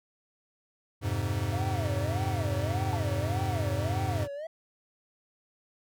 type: chord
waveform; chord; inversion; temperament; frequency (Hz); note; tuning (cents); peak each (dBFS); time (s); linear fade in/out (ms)
square; F minor; none; equal; 87.31 / 103.83 / 130.81; F2 / Ab2 / C3; 0 / 0 / 0; -34 / -31 / -36; 1.01-4.28; 50
type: tone with vibrato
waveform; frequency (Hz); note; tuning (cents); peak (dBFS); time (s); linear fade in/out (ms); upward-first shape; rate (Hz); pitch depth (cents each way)
triangle; 659.3; E5; 0; -33; 1.52-4.47; 5; sine; 1.7; 280
type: tone with exponential decay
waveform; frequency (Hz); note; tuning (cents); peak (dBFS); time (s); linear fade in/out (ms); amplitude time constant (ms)
sine; 880; A5; 0; -28; 2.93-3.01; 0; 17
effects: none